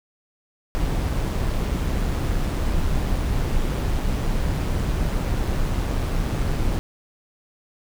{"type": "noise with amplitude modulation", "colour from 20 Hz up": "brown", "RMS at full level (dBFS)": -21, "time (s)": [0.75, 6.79], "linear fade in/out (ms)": 0, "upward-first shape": "sine", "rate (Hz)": 131, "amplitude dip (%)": 30, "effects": []}